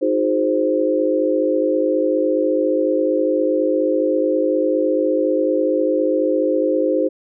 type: chord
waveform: sine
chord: Ab dominant seventh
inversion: second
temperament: equal with one note detuned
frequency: 311.1 / 360.7 / 415.3 / 523.3 Hz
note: Eb4 / Gb4 / Ab4 / C5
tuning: 0 / -44 / 0 / 0 cents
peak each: -20 / -23 / -23 / -18 dBFS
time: 0.01-7.09 s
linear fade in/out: 20 ms
effects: none